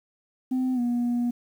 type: tone with pitch glide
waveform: sine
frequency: 256.7 to 240.9 Hz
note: C4 to B3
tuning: -33 to -43 cents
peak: -20 dBFS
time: 0.51-1.31 s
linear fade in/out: 10 ms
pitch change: -110 cents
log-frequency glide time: 0.74-0.8 s
effects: tanh soft clip ceiling -21 dBFS + 9-bit